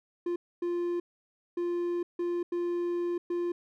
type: tone bursts at uneven times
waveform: triangle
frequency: 348.5 Hz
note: F4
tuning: 4 cents flat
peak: -26 dBFS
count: 6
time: 0.26-0.36 / 0.62-1 / 1.57-2.03 / 2.19-2.43 / 2.52-3.18 / 3.3-3.52 s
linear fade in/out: 5 ms
effects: none